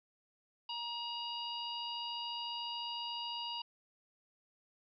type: harmonic tone with a mistuned harmonic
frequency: 954 Hz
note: A#5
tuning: 40 cents sharp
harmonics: 1 / 3 / 4 / 5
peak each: -43 / -41 / -50 / -46 dBFS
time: 0.69-3.62 s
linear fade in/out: 5 ms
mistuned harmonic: 1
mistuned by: -18 cents
effects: none